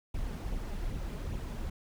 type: noise with flanger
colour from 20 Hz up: brown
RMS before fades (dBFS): -36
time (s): 0.14-1.7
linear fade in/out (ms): 5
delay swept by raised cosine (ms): 0.29 to 4.99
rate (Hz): 2.5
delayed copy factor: +0.5
effects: none